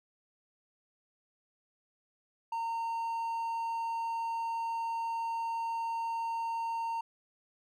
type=tone; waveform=triangle; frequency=917 Hz; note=A#5; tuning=29 cents flat; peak=-30 dBFS; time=2.52-7.01 s; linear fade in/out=5 ms; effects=none